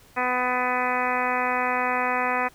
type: harmonic tone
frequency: 250.2 Hz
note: B3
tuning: 23 cents sharp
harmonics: 1 / 2 / 3 / 4 / 5 / 6 / 7 / 8 / 9 / 10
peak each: -34 / -31 / -28 / -28 / -30 / -34 / -32 / -31 / -37 / -33 dBFS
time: 0.16-2.49 s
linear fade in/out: 20 ms
effects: pink hiss -54 dBFS RMS until 2.54 s